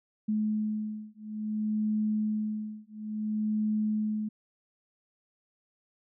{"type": "beating tone pair", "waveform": "sine", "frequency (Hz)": [213.7, 214.28], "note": ["G#3", "A3"], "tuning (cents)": [50, -46], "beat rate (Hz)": 0.58, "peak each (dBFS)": -31, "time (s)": [0.28, 4.29], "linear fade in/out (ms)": 10, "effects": []}